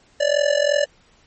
square tone with amplitude modulation, 582 Hz, D5, 16 cents flat, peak -13 dBFS, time 0.2-0.85 s, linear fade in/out 10 ms, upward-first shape sine, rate 42.9 Hz, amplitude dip 85%, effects pink hiss -56 dBFS RMS until 1.26 s + MP3 32 kbps

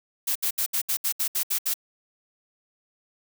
blue noise bursts, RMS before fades -25 dBFS, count 10, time 0.27-1.741 s, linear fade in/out 10 ms, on 85 ms, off 69 ms, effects none

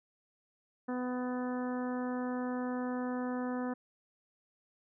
harmonic tone, 250 Hz, B3, 21 cents sharp, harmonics 1 / 2 / 3 / 4 / 5 / 6 / 7, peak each -34 / -40 / -44 / -46 / -48 / -50 / -51 dBFS, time 0.88-3.74 s, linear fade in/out 10 ms, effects none

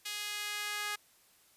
sawtooth tone with high-pass filter sweep, 415.3 Hz, G#4, in tune, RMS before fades -38 dBFS, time 0.05-0.96 s, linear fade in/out 10 ms, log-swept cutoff 2900 to 1500 Hz, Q 1.2, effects white hiss -65 dBFS RMS until 1.56 s + resampled to 32000 Hz

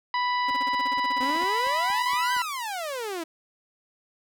harmonic tone, 987.8 Hz, B5, in tune, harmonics 1 / 2 / 3 / 4 / 5, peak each -24 / -30 / -38 / -38 / -40 dBFS, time 0.14-2.42 s, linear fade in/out 2 ms
sawtooth tone bursts, 271.7 Hz, C#4, 35 cents flat, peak -31 dBFS, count 16, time 0.48-1.435 s, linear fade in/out 5 ms, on 25 ms, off 37 ms
click train, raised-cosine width 2 ms, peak -34 dBFS, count 9, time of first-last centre 0.51-2.366 s, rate 4.31 Hz
sawtooth exponential two-way sweep, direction up then down, 246.9 to 1589 to 315.4 Hz, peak -26 dBFS, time 1.2-3.24 s, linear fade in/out 10 ms, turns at 2.33 s
effects none

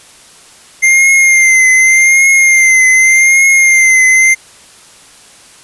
square tone with vibrato, 2100 Hz, C7, 6 cents sharp, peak -5 dBFS, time 0.82-4.35 s, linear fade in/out 20 ms, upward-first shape triangle, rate 0.85 Hz, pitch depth 51 cents each way, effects white hiss -39 dBFS RMS until 5.63 s + resampled to 24000 Hz

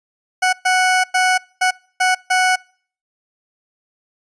20% pulse tone bursts at uneven times, 740 Hz, F#5, in tune, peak -8 dBFS, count 6, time 0.42-0.53 / 0.65-1.04 / 1.14-1.38 / 1.61-1.71 / 2-2.15 / 2.3-2.56 s, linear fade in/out 10 ms, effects noise-tail reverb RT60 0.5 s tail -26 dB re dry + resampled to 22050 Hz

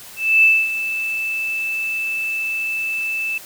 sine tone with ADSR envelope, 2636 Hz, E7, 1 cent flat, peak -8 dBFS, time 0.16-3.38 s, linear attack 270 ms, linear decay 250 ms, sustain -12 dB, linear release 4 ms, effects white hiss -39 dBFS RMS until 3.45 s

